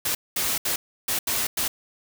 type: noise bursts at uneven times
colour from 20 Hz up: white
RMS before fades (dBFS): -25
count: 6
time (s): 0.05-0.15 / 0.36-0.58 / 0.65-0.76 / 1.08-1.19 / 1.27-1.47 / 1.57-1.68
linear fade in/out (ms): 5
effects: none